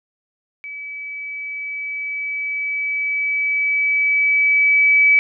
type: tone with level ramp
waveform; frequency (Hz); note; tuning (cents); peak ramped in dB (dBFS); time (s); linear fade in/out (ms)
sine; 2291; D7; -44; -29 to -9; 0.64-5.19; 0
effects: none